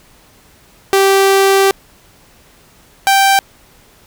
sawtooth tone pair in turn, 390 / 782.7 Hz, G4 / G5, -9 / -3 cents, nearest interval octave, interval 1206 cents, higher second, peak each -4 dBFS, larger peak neither, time 0.93-1.71 / 3.07-3.39 s, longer first, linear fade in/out 0 ms, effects pink hiss -47 dBFS RMS until 4.06 s

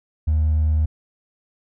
triangle tone with hard clipping, 77.3 Hz, D#2, 11 cents flat, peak -15 dBFS, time 0.27-0.86 s, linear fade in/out 10 ms, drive 2 dB, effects none

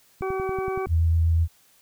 click train, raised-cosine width 5 ms, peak -23 dBFS, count 8, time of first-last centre 0.21-0.87 s, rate 10.6 Hz
harmonic tone, 380.7 Hz, F#4, 49 cents sharp, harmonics 1 / 2 / 3 / 4 / 6, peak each -26 / -33 / -34 / -42 / -40 dBFS, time 0.22-0.86 s, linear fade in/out 2 ms
sine tone with vibrato, 82.4 Hz, E2, in tune, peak -17 dBFS, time 0.88-1.48 s, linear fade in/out 50 ms, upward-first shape sine, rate 8.1 Hz, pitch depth 13 cents each way
effects white hiss -59 dBFS RMS until 1.81 s

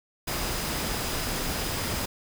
sine tone in noise, 4978 Hz, D#8, in tune, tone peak -41 dBFS, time 0.27-2.06 s, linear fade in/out 10 ms, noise pink, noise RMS -30 dBFS, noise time 0.27-2.06 s, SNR -14 dB, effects none

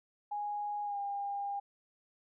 sine tone with pitch glide, 827 to 804.4 Hz, G#5 to G5, -8 to +44 cents, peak -34 dBFS, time 0.31-1.6 s, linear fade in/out 10 ms, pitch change -48 cents, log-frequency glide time 0.84-0.98 s, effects none

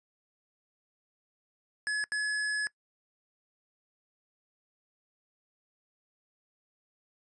square tone bursts at uneven times, 1700 Hz, G#6, 40 cents sharp, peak -29 dBFS, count 2, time 1.87-2.04 / 2.12-2.67 s, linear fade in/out 0 ms, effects noise-tail reverb RT60 0.1 s tail -23 dB re dry + resampled to 22050 Hz

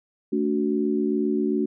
sine chord, D major, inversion second, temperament equal with one note detuned, 220 / 287.5 / 370 Hz, A3 / D4 / F#4, 0 / -37 / 0 cents, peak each -25 dBFS, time 0.32-1.66 s, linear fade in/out 10 ms, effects none

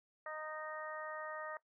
harmonic tone, 309.6 Hz, D#4, 9 cents flat, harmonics 2 / 3 / 4 / 5 / 6, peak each -46 / -51 / -47 / -55 / -49 dBFS, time 0.26-1.57 s, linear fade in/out 2 ms, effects noise-tail reverb RT60 0.1 s tail -18 dB re dry

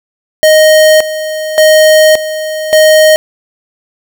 square tone with tremolo, 622.3 Hz, D#5, in tune, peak -3 dBFS, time 0.43-3.16 s, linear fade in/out 0 ms, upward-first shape square, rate 0.87 Hz, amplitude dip 75%, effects none

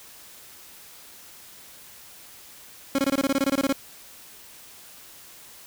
30% pulse tone bursts, 273.6 Hz, C#4, 23 cents flat, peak -17 dBFS, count 14, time 2.95-3.726 s, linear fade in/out 2 ms, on 35 ms, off 22 ms, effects white hiss -47 dBFS RMS until 5.66 s

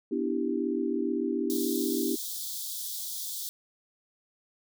sine chord, E minor seventh, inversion second, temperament equal, 246.9 / 293.7 / 329.6 / 392 Hz, B3 / D4 / E4 / G4, 0 / 0 / 0 / 0 cents, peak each -32 dBFS, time 0.11-2.16 s, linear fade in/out 10 ms
white high-pass noise, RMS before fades -36 dBFS, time 1.5-3.49 s, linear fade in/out 0 ms, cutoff 3300 Hz, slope 96 dB/octave
effects none

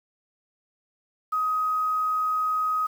sine tone with quantisation, 1259 Hz, D#6, 20 cents sharp, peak -22 dBFS, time 1.32-2.87 s, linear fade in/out 10 ms, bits 8, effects none

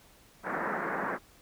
white band-pass noise, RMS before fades -33 dBFS, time 0.43-1.19 s, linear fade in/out 50 ms, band 160 to 1800 Hz, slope 48 dB/octave, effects pink hiss -59 dBFS RMS until 1.41 s

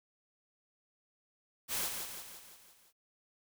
white noise with echo, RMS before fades -35 dBFS, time 1.68-1.91 s, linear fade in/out 50 ms, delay 170 ms, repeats 6, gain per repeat -5 dB, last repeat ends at 2.93 s, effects none

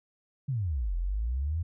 sine exponential two-way sweep, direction down then up, 145.2 to 41.2 to 87.5 Hz, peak -27 dBFS, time 0.48-1.63 s, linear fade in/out 10 ms, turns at 0.96 s, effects none

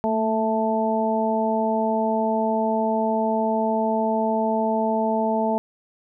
harmonic tone with a mistuned harmonic, 220 Hz, A3, in tune, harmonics 1 / 2 / 3 / 4, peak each -24 / -27 / -24 / -25 dBFS, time 0.04-5.58 s, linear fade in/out 0 ms, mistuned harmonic 1, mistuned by +26 cents, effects none

